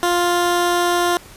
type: tone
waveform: 15% pulse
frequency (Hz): 350.4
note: F4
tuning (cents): +6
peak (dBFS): -9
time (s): 0.03-1.17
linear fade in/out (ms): 0
effects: pink hiss -42 dBFS RMS until 1.36 s + resampled to 32000 Hz